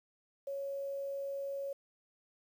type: tone with quantisation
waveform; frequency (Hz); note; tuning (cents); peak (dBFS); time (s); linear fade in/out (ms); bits
sine; 554.4; C#5; 0; -36; 0.47-1.73; 5; 10
effects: none